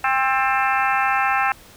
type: harmonic tone with a mistuned harmonic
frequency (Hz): 265.2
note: C4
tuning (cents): +23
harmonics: 3 / 4 / 5 / 6 / 7 / 8 / 9 / 10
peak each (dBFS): -21 / -25 / -23 / -26 / -27 / -31 / -31 / -27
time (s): 0.04-1.52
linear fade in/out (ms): 2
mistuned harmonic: 7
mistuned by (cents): -59
effects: pink hiss -46 dBFS RMS until 1.76 s